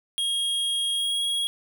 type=tone with pitch glide; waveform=square; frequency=3267 to 3305 Hz; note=G#7 to G#7; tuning=-29 to -9 cents; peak=-24 dBFS; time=0.18-1.47 s; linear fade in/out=0 ms; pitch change=+20 cents; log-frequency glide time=0.94-1.2 s; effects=none